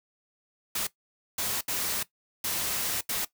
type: noise bursts at uneven times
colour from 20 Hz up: white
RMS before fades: -30 dBFS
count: 5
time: 0.75-0.87 / 1.38-1.61 / 1.68-2.03 / 2.44-3.01 / 3.09-3.25 s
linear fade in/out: 5 ms
effects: noise-tail reverb RT60 0.1 s tail -17 dB re dry